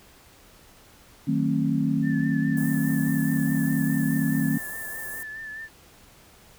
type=chord; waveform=sine; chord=D# diminished seventh; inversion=none; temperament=just; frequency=155.56 / 186.68 / 224 / 268.8 Hz; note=D#3 / F#3 / A3 / C4; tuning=0 / +16 / +31 / +47 cents; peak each=-26 / -30 / -26 / -25 dBFS; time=1.27-4.58 s; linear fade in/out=10 ms
type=tone with vibrato; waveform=sine; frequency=1758 Hz; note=A6; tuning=2 cents flat; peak=-34 dBFS; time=2.02-5.69 s; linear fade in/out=50 ms; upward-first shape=sine; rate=4.8 Hz; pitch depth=36 cents each way
type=band-stop noise; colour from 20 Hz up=white; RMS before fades=-38 dBFS; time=2.57-5.23 s; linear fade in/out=2 ms; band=1100 to 8200 Hz; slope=24 dB/octave
effects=pink hiss -53 dBFS RMS until 6.58 s